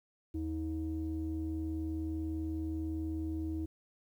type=tone pair together; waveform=sine; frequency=79.74 / 318.3 Hz; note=D#2 / D#4; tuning=+43 / +39 cents; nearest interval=2 octaves; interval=2396 cents; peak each=-36 / -35 dBFS; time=0.34-3.66 s; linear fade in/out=10 ms; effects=tanh soft clip ceiling -28 dBFS + 11-bit